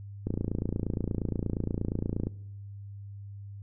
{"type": "click train", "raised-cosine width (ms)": 3, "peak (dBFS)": -17, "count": 58, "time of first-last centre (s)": [0.27, 2.27], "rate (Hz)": 28.5, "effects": ["noise-tail reverb RT60 0.9 s tail -21 dB re dry", "added 100 Hz sine -40 dBFS peak until 3.62 s"]}